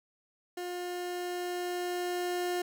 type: tone with level ramp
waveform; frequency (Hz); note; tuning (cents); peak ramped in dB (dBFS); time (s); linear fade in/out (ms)
30% pulse; 356; F4; +33; -33 to -27; 0.57-2.62; 5
effects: none